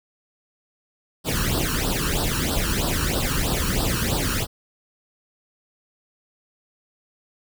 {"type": "noise with flanger", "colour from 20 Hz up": "pink", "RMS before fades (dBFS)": -23, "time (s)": [1.24, 4.47], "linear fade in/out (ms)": 50, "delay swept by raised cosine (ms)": [0.22, 0.73], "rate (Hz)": 3.1, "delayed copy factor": 0.85, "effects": []}